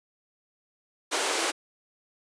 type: high-pass noise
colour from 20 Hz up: pink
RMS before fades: -27 dBFS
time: 1.11-1.52 s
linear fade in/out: 20 ms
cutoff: 320 Hz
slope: 48 dB/octave
effects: resampled to 22050 Hz